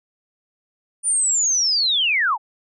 sine linear sweep, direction down, 9397 to 777 Hz, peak -16 dBFS, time 1.03-2.38 s, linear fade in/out 50 ms, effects none

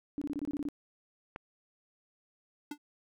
sine tone bursts, 289.9 Hz, D4, 22 cents flat, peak -32 dBFS, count 9, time 0.18-0.687 s, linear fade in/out 0 ms, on 35 ms, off 24 ms
click, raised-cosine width 0.5 ms, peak -25 dBFS, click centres 1.361 s
square tone with exponential decay, 293.7 Hz, D4, in tune, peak -34 dBFS, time 2.71-2.78 s, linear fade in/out 5 ms, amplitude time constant 15 ms
effects none

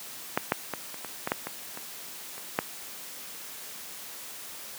clicks, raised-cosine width 0.5 ms, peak -8 / -7 / -15 / -25 / -21 / -13 / -9 / -17 / -22 / -27 / -8 dBFS, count 11, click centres 0.375 / 0.521 / 0.737 / 0.943 / 1.047 / 1.274 / 1.319 / 1.47 / 1.774 / 2.38 / 2.589 s, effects white hiss -42 dBFS RMS until 4.78 s + high-pass 150 Hz 12 dB/octave

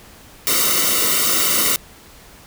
white noise with comb filter, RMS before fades -17 dBFS, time 0.47-1.76 s, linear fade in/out 0 ms, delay 1.2 ms, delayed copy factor -0.9, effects pink hiss -44 dBFS RMS until 2.46 s

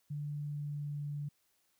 sine tone with pitch glide, 146.83 to 145.65 Hz, D3 to D3, 0 to -14 cents, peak -36 dBFS, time 0.1-1.29 s, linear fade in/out 10 ms, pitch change -14 cents, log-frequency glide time 0.4-1.01 s, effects white hiss -75 dBFS RMS until 1.79 s

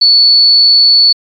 sine tone, 4441 Hz, C#8, 2 cents sharp, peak -3 dBFS, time 0.01-1.13 s, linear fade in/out 10 ms, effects MP3 96 kbps

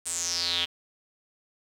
square tone with band-pass filter sweep, 86.4 Hz, F2, 18 cents flat, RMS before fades -29 dBFS, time 0.05-0.66 s, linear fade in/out 20 ms, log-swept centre 8800 to 3100 Hz, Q 6.7, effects 9-bit

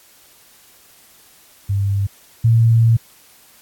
sine tone pair in turn, 99.4 / 114.67 Hz, G2 / A#2, +25 / -28 cents, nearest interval major second, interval 247 cents, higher second, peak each -15 / -9 dBFS, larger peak second, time 1.69-2.07 / 2.44-2.97 s, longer second, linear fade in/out 10 ms, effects white hiss -49 dBFS RMS until 3.61 s + AAC 64 kbps

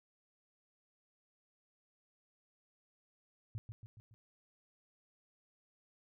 sine tone with echo, 110 Hz, A2, in tune, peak -38 dBFS, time 3.55-3.58 s, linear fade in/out 0 ms, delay 140 ms, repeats 4, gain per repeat -5 dB, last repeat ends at 4.14 s, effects none

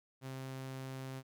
sawtooth tone, 132.2 Hz, C3, 18 cents sharp, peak -38 dBFS, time 0.21-1.23 s, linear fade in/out 50 ms, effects none

